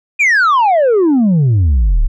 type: exponential sweep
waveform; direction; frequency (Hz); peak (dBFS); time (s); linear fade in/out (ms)
sine; down; 2489 to 31.41; -5; 0.19-2.08; 20
effects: tanh soft clip ceiling -7 dBFS